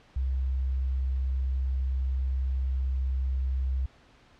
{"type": "tone", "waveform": "sine", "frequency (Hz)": 65.41, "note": "C2", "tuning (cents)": 0, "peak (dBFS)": -25, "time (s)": [0.16, 3.86], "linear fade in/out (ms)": 5, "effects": ["pink hiss -58 dBFS RMS until 4.39 s", "low-pass 4000 Hz 12 dB/octave"]}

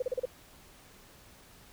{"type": "tone bursts", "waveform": "sine", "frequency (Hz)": 507, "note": "B4", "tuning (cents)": 45, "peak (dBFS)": -27, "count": 5, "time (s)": [0, 0.255], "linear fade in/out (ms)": 5, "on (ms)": 23, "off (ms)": 35, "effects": ["pink hiss -56 dBFS RMS until 1.72 s"]}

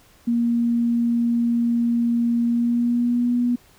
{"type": "tone with pitch glide", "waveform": "sine", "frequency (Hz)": [235.5, 242.8], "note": ["A#3", "B3"], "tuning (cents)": [18, -29], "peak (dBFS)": -17, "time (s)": [0.27, 3.56], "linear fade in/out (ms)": 10, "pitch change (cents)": 53, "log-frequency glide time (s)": [2.45, 3.33], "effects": ["pink hiss -54 dBFS RMS until 3.78 s"]}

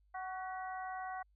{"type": "harmonic tone with a mistuned harmonic", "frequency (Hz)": 373.4, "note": "F#4", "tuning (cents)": 16, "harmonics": [2, 3, 4, 5], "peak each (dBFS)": [-41, -47, -49, -51], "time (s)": [0.14, 1.23], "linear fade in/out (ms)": 10, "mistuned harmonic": 5, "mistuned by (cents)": 53, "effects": ["added 50 Hz sine -67 dBFS peak until 1.35 s"]}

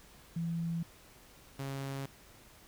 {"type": "tone pair in turn", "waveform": ["sine", "sawtooth"], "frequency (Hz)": [167.3, 136.72], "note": ["E3", "C#3"], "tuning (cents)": [26, -24], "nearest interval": "minor third", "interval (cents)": 350, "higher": "first", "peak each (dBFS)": [-32, -33], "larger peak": "first", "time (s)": [[0.36, 0.83], [1.59, 2.06]], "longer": "neither", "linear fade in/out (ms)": 5, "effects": ["added 50 Hz sine -67 dBFS peak until 2.67 s", "pink hiss -58 dBFS RMS until 2.67 s"]}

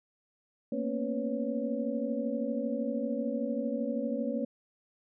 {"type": "tone cluster", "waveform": "sine", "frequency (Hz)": [229.4, 242.3, 274.6, 497.8, 558], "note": ["A#3", "B3", "C#4", "B4", "C#5"], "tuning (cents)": [-28, -33, -16, 14, 11], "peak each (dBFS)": [-34, -37, -36, -38, -36], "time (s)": [0.72, 4.45], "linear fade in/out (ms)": 5, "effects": []}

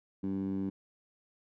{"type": "tone with band-pass filter", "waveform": "15% pulse", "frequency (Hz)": 96.6, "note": "G2", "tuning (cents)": -25, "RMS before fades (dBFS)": -34, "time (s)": [0.23, 0.7], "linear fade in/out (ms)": 10, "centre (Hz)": 240, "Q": 3.5, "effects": []}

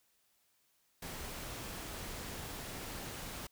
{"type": "noise", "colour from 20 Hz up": "pink", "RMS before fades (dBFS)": -44, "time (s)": [1.02, 3.47], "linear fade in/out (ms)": 5, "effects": ["white hiss -74 dBFS RMS until 3.51 s"]}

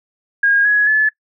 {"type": "tone with pitch steps", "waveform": "sine", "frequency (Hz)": [1629, 1676.7, 1725.9], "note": ["G#6", "G#6", "A6"], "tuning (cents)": [-34, 16, -34], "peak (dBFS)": -10, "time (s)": [0.43, 1.09], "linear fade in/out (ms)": 5, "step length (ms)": 220, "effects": ["noise-tail reverb RT60 0.1 s tail -23 dB re dry"]}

